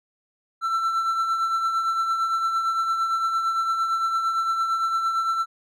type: tone with tremolo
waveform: triangle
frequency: 1339 Hz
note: E6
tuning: 27 cents sharp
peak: -17 dBFS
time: 0.61-5.46 s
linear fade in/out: 50 ms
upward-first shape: triangle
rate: 8.8 Hz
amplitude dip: 50%
effects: none